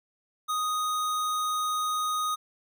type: tone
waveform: square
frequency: 1244.5 Hz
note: D#6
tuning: in tune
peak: -27 dBFS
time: 0.48-2.36 s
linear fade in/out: 20 ms
effects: none